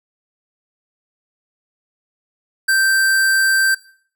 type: tone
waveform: square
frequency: 1564 Hz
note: G6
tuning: 4 cents flat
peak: -13 dBFS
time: 2.68-3.75 s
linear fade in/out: 10 ms
effects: noise-tail reverb RT60 0.5 s tail -19 dB re dry